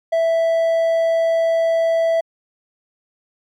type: tone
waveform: triangle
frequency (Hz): 659.3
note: E5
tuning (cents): 0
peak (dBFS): -12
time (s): 0.12-2.21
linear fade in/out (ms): 10
effects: MP3 96 kbps